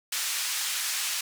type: band-pass noise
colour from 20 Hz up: white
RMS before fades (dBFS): -30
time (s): 0.12-1.21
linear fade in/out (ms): 5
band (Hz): 1500 to 9100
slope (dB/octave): 12
effects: none